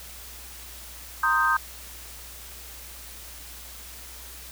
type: chord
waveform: sine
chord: C minor seventh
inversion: third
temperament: equal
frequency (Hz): 932.3 / 1046.5 / 1244.5 / 1568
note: Bb5 / C6 / Eb6 / G6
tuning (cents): 0 / 0 / 0 / 0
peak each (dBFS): -28 / -28 / -23 / -23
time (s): 1.23-1.57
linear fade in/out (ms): 5
effects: added 60 Hz sine -46 dBFS peak until 4.51 s + white hiss -43 dBFS RMS until 4.51 s